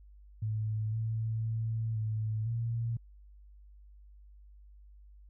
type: tone with pitch steps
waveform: sine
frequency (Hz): 108.4 / 111.6 / 112.5 / 109 / 115.8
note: A2 / A2 / A2 / A2 / A#2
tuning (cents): -25 / +25 / +39 / -16 / -11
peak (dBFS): -30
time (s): 0.42-2.97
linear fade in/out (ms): 5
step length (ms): 510
effects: added 50 Hz sine -52 dBFS peak until 5.29 s